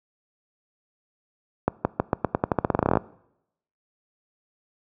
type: accelerating click train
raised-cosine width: 1 ms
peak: -5 dBFS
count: 20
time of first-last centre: 1.68-2.972 s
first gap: 170 ms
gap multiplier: 0.88
effects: noise-tail reverb RT60 0.8 s tail -22 dB re dry + high-pass 80 Hz 12 dB/octave